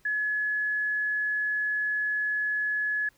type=tone; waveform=sine; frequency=1700 Hz; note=G#6; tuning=40 cents sharp; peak=-25 dBFS; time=0.05-3.09 s; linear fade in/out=5 ms; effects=pink hiss -64 dBFS RMS until 3.17 s